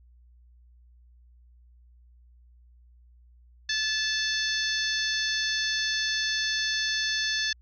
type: harmonic tone with a mistuned harmonic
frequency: 880 Hz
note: A5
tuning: in tune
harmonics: 2 / 3 / 4 / 5 / 6 / 7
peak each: -29 / -38 / -32 / -32 / -34 / -36 dBFS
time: 3.69-7.53 s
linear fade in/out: 5 ms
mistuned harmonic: 2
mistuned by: -26 cents
effects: added 60 Hz sine -53 dBFS peak until 7.61 s